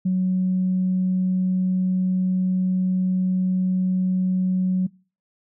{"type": "tone", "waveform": "sine", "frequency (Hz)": 185, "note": "F#3", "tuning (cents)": 0, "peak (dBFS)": -17, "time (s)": [0.05, 4.87], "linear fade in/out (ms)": 10, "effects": ["noise-tail reverb RT60 0.4 s tail -25 dB re dry", "tanh soft clip ceiling -13 dBFS"]}